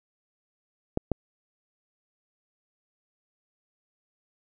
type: clicks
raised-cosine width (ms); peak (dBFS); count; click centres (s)
2; -11; 2; 0.974 / 1.117
effects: none